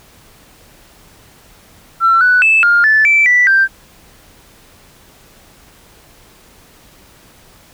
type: tone with pitch steps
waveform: sine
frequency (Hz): 1347 / 1485 / 2627 / 1410 / 1747 / 2327 / 1969 / 1573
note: E6 / F#6 / E7 / F6 / A6 / D7 / B6 / G6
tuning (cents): +37 / +6 / -7 / +16 / -13 / -17 / -6 / +6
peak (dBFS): -6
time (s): 2-3.68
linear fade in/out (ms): 50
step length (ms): 210
effects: tanh soft clip ceiling -2 dBFS + pink hiss -45 dBFS RMS until 7.73 s